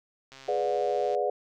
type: click train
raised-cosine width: 0.2 ms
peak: -30 dBFS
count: 112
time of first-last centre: 0.32-1.148 s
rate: 134 Hz
type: chord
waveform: sine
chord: G# half-diminished seventh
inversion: none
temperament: equal with one note detuned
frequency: 415.3 / 493.9 / 587.3 / 722.3 Hz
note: G#4 / B4 / D5 / F#5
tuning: 0 / 0 / 0 / -42 cents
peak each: -30 dBFS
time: 0.48-1.3 s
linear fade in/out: 5 ms
effects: none